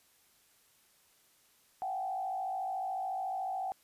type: tone with frequency modulation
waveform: sine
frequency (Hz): 760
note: F#5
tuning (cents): +46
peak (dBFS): -33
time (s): 1.82-3.72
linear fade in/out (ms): 0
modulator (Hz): 53.9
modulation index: 0.83
effects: white hiss -67 dBFS RMS until 3.83 s + resampled to 32000 Hz